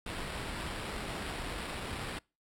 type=noise with sample-and-hold; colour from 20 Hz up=pink; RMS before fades=-39 dBFS; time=0.06-2.19 s; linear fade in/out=5 ms; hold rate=6300 Hz; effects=noise-tail reverb RT60 0.3 s tail -26 dB re dry + low-pass 12000 Hz 12 dB/octave